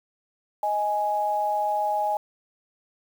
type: tone pair together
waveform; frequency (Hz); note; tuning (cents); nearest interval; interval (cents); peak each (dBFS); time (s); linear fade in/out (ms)
sine; 625 / 832.4; D#5 / G#5; +8 / +4; perfect fourth; 496; -28 / -23; 0.63-2.17; 2
effects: 8-bit